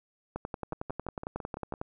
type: two click trains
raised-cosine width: 1 ms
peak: -20 / -24 dBFS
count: 17 / 7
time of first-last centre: 0.36-1.815 / 0.73-1.738 s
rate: 11 / 5.95 Hz
effects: none